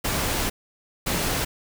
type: noise bursts at uneven times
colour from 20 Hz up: pink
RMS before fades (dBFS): -25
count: 2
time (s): 0.04-0.5 / 1.06-1.45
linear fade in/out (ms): 10
effects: none